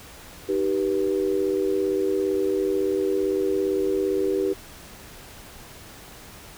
sine chord, Eb augmented, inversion none, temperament just, 311.1 / 388.9 / 486.1 Hz, Eb4 / G4 / B4, 0 / -14 / -28 cents, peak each -28 / -22 / -28 dBFS, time 0.48-4.54 s, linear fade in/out 20 ms, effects pink hiss -44 dBFS RMS until 6.57 s

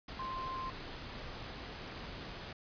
sine tone in noise, 1046.5 Hz, C6, in tune, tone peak -38 dBFS, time 0.19-0.7 s, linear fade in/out 5 ms, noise pink, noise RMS -45 dBFS, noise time 0.08-2.53 s, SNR +4 dB, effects resampled to 11025 Hz

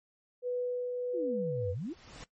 sine tone with tremolo, 493.9 Hz, B4, in tune, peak -29 dBFS, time 0.42-1.75 s, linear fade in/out 50 ms, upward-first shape triangle, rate 1.5 Hz, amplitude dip 30%
sine exponential two-way sweep, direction down then up, 388.5 to 87.31 to 388.5 Hz, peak -34 dBFS, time 1.13-1.94 s, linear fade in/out 20 ms, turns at 1.72 s
pink noise with exponential growth, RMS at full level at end -45 dBFS, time 1.41-2.24 s, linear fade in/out 2 ms, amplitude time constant 180 ms
effects noise-tail reverb RT60 0.1 s tail -17 dB re dry + MP3 32 kbps

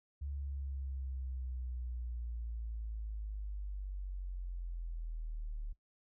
sine linear sweep, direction down, 71 to 36.71 Hz, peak -38 dBFS, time 0.21-5.73 s, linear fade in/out 10 ms, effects noise-tail reverb RT60 0.1 s tail -18 dB re dry

